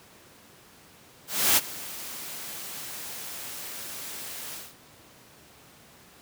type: noise with ADSR envelope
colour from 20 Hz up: white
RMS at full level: -19 dBFS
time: 1.27-4.75 s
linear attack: 300 ms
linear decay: 30 ms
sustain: -19 dB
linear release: 210 ms
effects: pink hiss -53 dBFS RMS until 6.21 s + high-pass 100 Hz 12 dB/octave